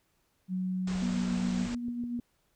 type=tone; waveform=sine; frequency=185 Hz; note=F#3; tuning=in tune; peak=-29 dBFS; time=0.48-1.69 s; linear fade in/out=50 ms
type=low-pass noise; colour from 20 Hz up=pink; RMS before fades=-42 dBFS; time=0.87-1.75 s; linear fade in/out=5 ms; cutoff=8200 Hz; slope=96 dB/octave
type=tone with tremolo; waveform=sine; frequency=240.3 Hz; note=B3; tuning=47 cents flat; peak=-30 dBFS; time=1.02-2.2 s; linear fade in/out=2 ms; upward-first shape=sine; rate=7.3 Hz; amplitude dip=40%
type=clicks; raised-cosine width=3 ms; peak=-34 dBFS; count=4; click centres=1.486 / 1.884 / 2.038 / 2.191 s
effects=pink hiss -73 dBFS RMS until 2.55 s